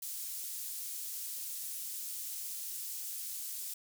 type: high-pass noise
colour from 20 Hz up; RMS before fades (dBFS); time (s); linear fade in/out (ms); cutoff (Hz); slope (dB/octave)
pink; -41; 0.02-3.74; 5; 8300; 12
effects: none